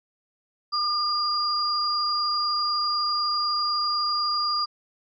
sine tone pair together, 1204 / 4816 Hz, D6 / D8, +43 / +43 cents, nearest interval 2 octaves, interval 2400 cents, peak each -25 dBFS, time 0.72-4.66 s, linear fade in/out 20 ms, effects none

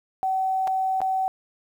sine tone with dropouts, 760 Hz, F#5, 46 cents sharp, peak -21 dBFS, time 0.23-1.28 s, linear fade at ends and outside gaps 0 ms, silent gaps 0.673-0.677 / 1.005-1.016 s, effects 9-bit

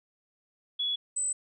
sine tone pair in turn, 3385 / 8051 Hz, G#7 / B8, +32 / +32 cents, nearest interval octave + minor third, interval 1500 cents, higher second, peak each -27 / -27 dBFS, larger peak neither, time 0.79-0.96 / 1.16-1.33 s, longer neither, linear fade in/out 10 ms, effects none

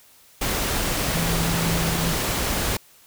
sine tone in noise, 166.7 Hz, E3, 20 cents sharp, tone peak -24 dBFS, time 1.15-2.13 s, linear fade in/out 5 ms, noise pink, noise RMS -24 dBFS, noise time 0.41-2.77 s, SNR -3 dB, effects white hiss -53 dBFS RMS until 3.06 s

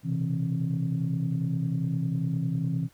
sine tone cluster, 121.8 / 131.7 / 164.2 / 268.5 Hz, B2 / C3 / E3 / C4, -24 / +12 / -6 / +45 cents, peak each -35 / -29 / -27 / -35 dBFS, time 0.03-2.89 s, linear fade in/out 50 ms, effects tanh soft clip ceiling -17 dBFS + pink hiss -61 dBFS RMS until 2.93 s

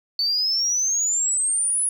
sine exponential sweep, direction up, 4475 to 10430 Hz, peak -18 dBFS, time 0.19-1.89 s, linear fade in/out 2 ms, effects tanh soft clip ceiling -15 dBFS + 9-bit

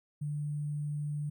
sine tone with sample-and-hold, 147.8 Hz, D3, 11 cents sharp, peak -32 dBFS, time 0.21-1.3 s, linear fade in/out 10 ms, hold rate 8820 Hz, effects none

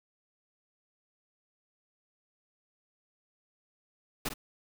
pink noise with echo, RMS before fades -32 dBFS, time 4.25-4.29 s, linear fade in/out 10 ms, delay 50 ms, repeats 1, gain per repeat -8 dB, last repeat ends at 4.34 s, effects none

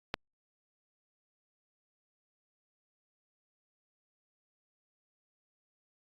click, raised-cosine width 0.3 ms, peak -14 dBFS, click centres 0.141 s, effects Opus 48 kbps

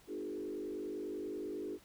sine tone with frequency modulation, 360.9 Hz, F#4, 43 cents flat, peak -38 dBFS, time 0.07-1.79 s, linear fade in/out 50 ms, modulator 50.1 Hz, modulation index 1.5, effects pink hiss -63 dBFS RMS until 1.84 s

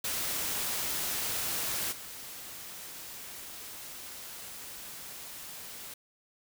white noise with level steps, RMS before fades -33 / -44 dBFS, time 0.04-5.94 s, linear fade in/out 5 ms, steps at 1.91 s, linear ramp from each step 20 ms, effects none

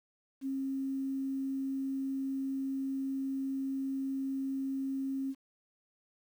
sine tone, 269.5 Hz, C#4, 49 cents flat, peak -32 dBFS, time 0.41-5.35 s, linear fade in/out 50 ms, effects 10-bit

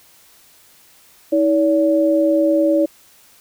sine tone pair together, 320.2 / 570.5 Hz, D#4 / C#5, +50 / +50 cents, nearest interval minor seventh, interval 1000 cents, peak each -15 dBFS, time 1.32-2.86 s, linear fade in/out 10 ms, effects white hiss -50 dBFS RMS until 3.4 s

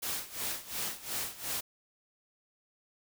white noise with tremolo, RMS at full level -34 dBFS, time 0.02-1.61 s, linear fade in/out 10 ms, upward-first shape sine, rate 2.8 Hz, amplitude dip 85%, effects none

